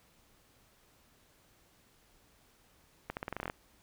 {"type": "accelerating click train", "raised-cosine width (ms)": 0.5, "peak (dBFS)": -21, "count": 11, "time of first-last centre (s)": [3.1, 3.499], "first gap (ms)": 69, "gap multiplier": 0.87, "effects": ["pink hiss -66 dBFS RMS until 3.82 s"]}